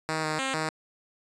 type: tone with pitch steps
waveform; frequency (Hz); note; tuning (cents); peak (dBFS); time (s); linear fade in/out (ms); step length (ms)
5% pulse; 157.8 / 155.1 / 266.7 / 157.2; D#3 / D#3 / C4 / D#3; +25 / -5 / +33 / +18; -16; 0.09-0.69; 0; 150
effects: resampled to 22050 Hz